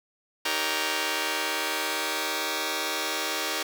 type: chord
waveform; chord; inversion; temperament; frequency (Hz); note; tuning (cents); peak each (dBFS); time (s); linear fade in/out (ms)
5% pulse; Eb dominant seventh; none; just; 311.1 / 388.9 / 466.7 / 560; Eb4 / G4 / Bb4 / Db5; 0 / -14 / +2 / +18; -21; 0.45-3.63; 5
effects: none